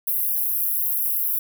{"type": "high-pass noise", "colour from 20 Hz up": "pink", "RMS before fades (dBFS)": -23, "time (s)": [0.07, 1.39], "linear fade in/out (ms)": 5, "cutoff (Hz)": 11000, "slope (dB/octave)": 96, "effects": []}